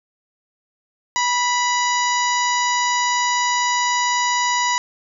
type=harmonic tone with a mistuned harmonic; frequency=977 Hz; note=B5; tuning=19 cents flat; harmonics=1 / 2 / 3 / 4 / 5 / 6 / 7; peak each=-19 / -23 / -30 / -29 / -30 / -30 / -27 dBFS; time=1.16-4.78 s; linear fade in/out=0 ms; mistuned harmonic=2; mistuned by=+25 cents; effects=none